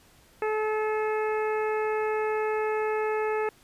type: harmonic tone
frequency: 431.1 Hz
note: A4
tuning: 35 cents flat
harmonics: 1 / 2 / 3 / 4 / 5 / 6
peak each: -26 / -32 / -36 / -38 / -40 / -42 dBFS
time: 0.42-3.49 s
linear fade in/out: 2 ms
effects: pink hiss -58 dBFS RMS until 3.63 s + resampled to 32000 Hz